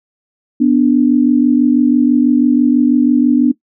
sine tone pair together, 246.9 / 293 Hz, B3 / D4, 0 / -4 cents, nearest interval minor third, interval 296 cents, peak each -10 dBFS, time 0.6-3.52 s, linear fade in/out 10 ms, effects noise-tail reverb RT60 0.1 s tail -18 dB re dry

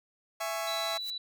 sawtooth chord, C# minor, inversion first, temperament just, 665.2 / 831.5 / 1108.7 Hz, E5 / G#5 / C#6, +16 / +2 / 0 cents, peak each -30 / -35 / -35 dBFS, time 0.4-0.98 s, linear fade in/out 10 ms
sine tone, 3951 Hz, B7, in tune, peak -34 dBFS, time 0.67-1.18 s, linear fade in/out 5 ms
blue noise with exponential growth, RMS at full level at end -40 dBFS, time 0.93-1.1 s, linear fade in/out 0 ms, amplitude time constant 36 ms
effects none

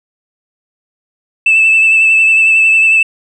sine tone with vibrato, 2637 Hz, E7, in tune, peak -4 dBFS, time 1.46-3.03 s, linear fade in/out 5 ms, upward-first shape triangle, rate 11 Hz, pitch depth 27 cents each way, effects tanh soft clip ceiling -2 dBFS

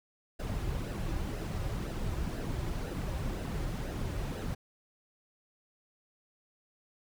brown noise with flanger, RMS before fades -35 dBFS, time 0.39-4.55 s, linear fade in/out 10 ms, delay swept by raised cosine 0.87 to 4.57 ms, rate 2 Hz, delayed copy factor -0.55, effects none

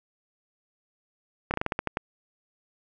slowing click train, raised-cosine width 0.5 ms, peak -11 dBFS, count 9, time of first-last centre 1.51-1.971 s, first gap 29 ms, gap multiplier 1.19, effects none

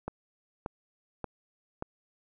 click train, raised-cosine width 1 ms, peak -20 dBFS, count 4, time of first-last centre 0.08-1.824 s, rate 1.72 Hz, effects none

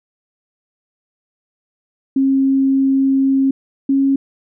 sine tone pair in turn, 269.6 / 273 Hz, C#4 / C#4, -48 / -26 cents, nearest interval unison, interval 22 cents, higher second, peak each -11 dBFS, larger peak neither, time 2.16-3.51 / 3.89-4.16 s, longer first, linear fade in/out 5 ms, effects none

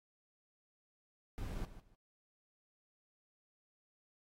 brown noise with echo, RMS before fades -41 dBFS, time 1.38-1.65 s, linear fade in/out 0 ms, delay 150 ms, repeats 2, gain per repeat -13 dB, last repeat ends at 1.95 s, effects AAC 48 kbps

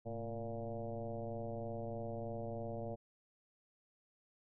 sine tone with frequency modulation, 342.4 Hz, F4, 34 cents flat, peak -39 dBFS, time 0.05-2.96 s, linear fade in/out 20 ms, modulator 118 Hz, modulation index 2.9, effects none

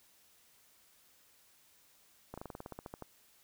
slowing click train, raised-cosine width 1 ms, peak -29 dBFS, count 13, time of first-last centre 2.34-3.023 s, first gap 36 ms, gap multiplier 1.08, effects white hiss -66 dBFS RMS until 3.43 s

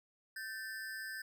square ring-modulated tone, 1659 Hz, G#6, 2 cents flat, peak -39 dBFS, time 0.36-1.22 s, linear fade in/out 5 ms, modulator 108 Hz, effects none

